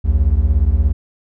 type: beating tone pair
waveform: triangle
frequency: 61.1 / 78.1 Hz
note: B1 / D#2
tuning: -18 / +7 cents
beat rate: 17 Hz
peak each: -12 dBFS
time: 0.04-0.93 s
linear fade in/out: 20 ms
effects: none